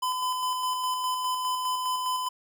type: tone with tremolo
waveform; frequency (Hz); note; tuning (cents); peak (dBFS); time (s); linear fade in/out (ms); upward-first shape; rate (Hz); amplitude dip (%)
square; 1012; B5; +42; -26; 0.02-2.29; 10; square; 4.9; 30
effects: none